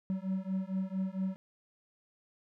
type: beating tone pair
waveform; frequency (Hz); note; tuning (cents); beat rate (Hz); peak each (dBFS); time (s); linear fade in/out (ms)
triangle; 187.6 / 192; F#3 / G3; +24 / -36; 4.4; -33 / -33; 0.1-1.36; 0
effects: none